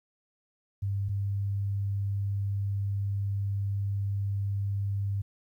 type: tone pair in turn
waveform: sine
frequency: 99.3 / 99.69 Hz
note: G2 / G2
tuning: +23 / +30 cents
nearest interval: unison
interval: 7 cents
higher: second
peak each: -27 dBFS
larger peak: neither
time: 0.82-1.09 / 1.09-5.22 s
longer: second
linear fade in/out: 10 ms
effects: 11-bit